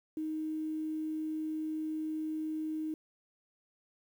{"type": "tone", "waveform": "sine", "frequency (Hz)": 312.4, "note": "D#4", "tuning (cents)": 7, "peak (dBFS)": -33, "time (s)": [0.17, 2.94], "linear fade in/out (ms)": 2, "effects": ["10-bit"]}